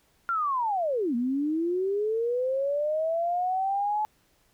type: linear two-way sweep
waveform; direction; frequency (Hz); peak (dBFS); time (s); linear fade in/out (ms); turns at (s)
sine; down then up; 1400 to 231 to 859; -24; 0.29-4.05; 0; 1.15
effects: pink hiss -66 dBFS RMS until 4.53 s